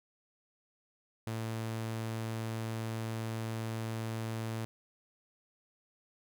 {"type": "tone", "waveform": "sawtooth", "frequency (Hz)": 112.5, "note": "A2", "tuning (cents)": 39, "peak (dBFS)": -31, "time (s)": [1.27, 4.65], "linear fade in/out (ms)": 0, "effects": []}